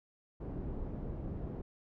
pink low-pass noise, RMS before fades -40 dBFS, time 0.4-1.62 s, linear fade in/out 10 ms, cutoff 410 Hz, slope 12 dB/octave, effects none

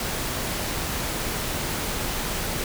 pink noise, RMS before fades -28 dBFS, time 0-2.64 s, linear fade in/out 2 ms, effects none

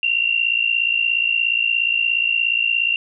sine tone pair together, 2729 / 2786 Hz, F7 / F7, -41 / -5 cents, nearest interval unison, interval 36 cents, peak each -19 dBFS, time 0.03-2.96 s, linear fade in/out 2 ms, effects none

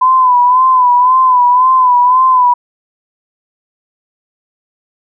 sine tone with vibrato, 1007 Hz, B5, 33 cents sharp, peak -5 dBFS, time 0.01-2.54 s, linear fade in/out 10 ms, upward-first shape sine, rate 1.9 Hz, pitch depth 57 cents each way, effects none

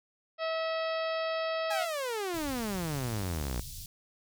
harmonic tone, 647 Hz, E5, 32 cents flat, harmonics 1 / 2 / 3 / 4 / 5 / 6 / 7 / 8, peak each -31 / -37 / -41 / -43 / -45 / -47 / -48 / -49 dBFS, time 0.38-1.87 s, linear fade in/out 50 ms
sawtooth exponential sweep, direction down, 847 to 56.4 Hz, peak -28 dBFS, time 1.7-3.61 s, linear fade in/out 10 ms
pink band-stop noise, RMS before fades -43 dBFS, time 2.34-3.86 s, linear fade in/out 2 ms, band 140 to 3900 Hz, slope 24 dB/octave
effects none

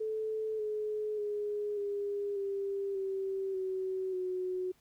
sine tone with pitch steps, 436 / 425.5 / 415.4 / 405.4 / 395.7 / 386.2 / 376.9 / 367.9 Hz, A4 / G#4 / G#4 / G#4 / G4 / G4 / F#4 / F#4, -16 / +42 / 0 / -42 / +16 / -26 / +32 / -10 cents, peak -32 dBFS, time 0-4.72 s, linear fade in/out 10 ms, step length 590 ms, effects pink hiss -69 dBFS RMS until 4.8 s

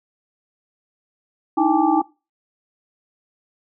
sine tone cluster, 301 / 322.9 / 799 / 863 / 1169 Hz, D4 / E4 / G5 / A5 / D6, +43 / -36 / +33 / -34 / -8 cents, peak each -21 / -18 / -20 / -22 / -27 dBFS, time 1.57-2.02 s, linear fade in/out 10 ms, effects noise-tail reverb RT60 0.3 s tail -23 dB re dry

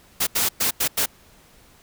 white noise bursts at uneven times, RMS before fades -21 dBFS, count 5, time 0.2-0.27 / 0.35-0.49 / 0.6-0.71 / 0.8-0.88 / 0.97-1.06 s, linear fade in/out 10 ms, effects pink hiss -53 dBFS RMS until 1.82 s

